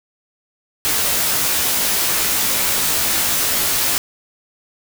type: noise with comb filter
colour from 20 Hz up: white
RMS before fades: -18 dBFS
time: 0.85-3.98 s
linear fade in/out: 0 ms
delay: 17 ms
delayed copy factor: -0.85
effects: none